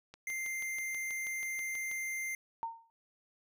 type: click train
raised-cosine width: 0.2 ms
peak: -32 dBFS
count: 12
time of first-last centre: 0.14-1.914 s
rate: 6.2 Hz
type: tone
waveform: square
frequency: 2093 Hz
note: C7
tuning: in tune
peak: -36 dBFS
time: 0.27-2.35 s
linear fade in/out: 2 ms
type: tone with exponential decay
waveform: sine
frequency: 915 Hz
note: A#5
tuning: 32 cents flat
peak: -31 dBFS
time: 2.63-2.9 s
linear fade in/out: 0 ms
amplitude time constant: 58 ms
effects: none